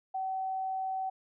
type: tone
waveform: sine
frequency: 761 Hz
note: F#5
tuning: 48 cents sharp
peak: -31 dBFS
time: 0.14-1.1 s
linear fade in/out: 10 ms
effects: none